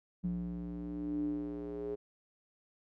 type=tone with band-pass filter sweep; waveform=square; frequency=59 Hz; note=A#1; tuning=22 cents sharp; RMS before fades=-38 dBFS; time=0.23-1.96 s; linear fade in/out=20 ms; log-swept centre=190 to 410 Hz; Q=8.5; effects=none